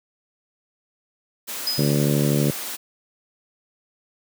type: high-pass noise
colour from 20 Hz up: white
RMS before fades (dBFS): -31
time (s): 1.47-2.77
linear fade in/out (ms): 20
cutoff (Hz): 200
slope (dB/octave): 48
type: tone with exponential decay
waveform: sine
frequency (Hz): 5010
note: D#8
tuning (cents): +11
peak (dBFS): -19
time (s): 1.67-2.18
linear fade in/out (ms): 2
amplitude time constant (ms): 110
type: harmonic tone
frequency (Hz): 72.4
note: D2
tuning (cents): -24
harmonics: 2 / 3 / 4 / 5 / 6 / 7 / 8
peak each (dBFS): -20 / -24 / -26 / -28 / -30 / -31 / -32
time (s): 1.78-2.51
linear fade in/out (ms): 5
effects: none